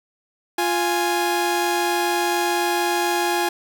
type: tone pair together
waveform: sawtooth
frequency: 349.4 / 830 Hz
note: F4 / G#5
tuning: +1 / -1 cents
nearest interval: octave + minor third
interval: 1498 cents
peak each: -18 dBFS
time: 0.58-3.49 s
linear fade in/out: 5 ms
effects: none